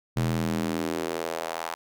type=tone with high-pass filter sweep; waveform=square; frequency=41.2 Hz; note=E1; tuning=in tune; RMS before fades=-29 dBFS; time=0.16-1.75 s; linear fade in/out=10 ms; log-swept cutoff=120 to 900 Hz; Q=1.9; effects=none